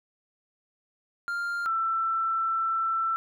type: tone pair in turn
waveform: triangle / sine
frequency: 1396.9 / 1335.5 Hz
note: F6 / E6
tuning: 0 / +22 cents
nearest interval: minor second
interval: 78 cents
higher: first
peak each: -26 / -24 dBFS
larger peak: second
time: 1.28-1.66 / 1.66-3.16 s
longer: second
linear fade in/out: 0 ms
effects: none